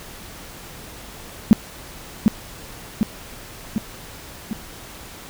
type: tone with echo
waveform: sine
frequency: 216.8 Hz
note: A3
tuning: 25 cents flat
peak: -5 dBFS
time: 1.51-1.53 s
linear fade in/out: 0 ms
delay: 750 ms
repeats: 4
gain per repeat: -4 dB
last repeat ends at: 4.53 s
effects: pink hiss -39 dBFS RMS until 5.29 s